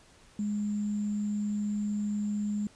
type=tone with sample-and-hold; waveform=sine; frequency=207.7 Hz; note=G#3; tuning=in tune; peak=-28 dBFS; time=0.39-2.67 s; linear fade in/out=2 ms; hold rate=7350 Hz; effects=pink hiss -58 dBFS RMS until 2.75 s + resampled to 22050 Hz